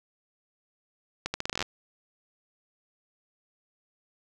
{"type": "accelerating click train", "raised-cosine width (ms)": 0.2, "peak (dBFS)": -12, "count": 12, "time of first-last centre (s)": [1.26, 1.626], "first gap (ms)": 80, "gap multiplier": 0.8, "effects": []}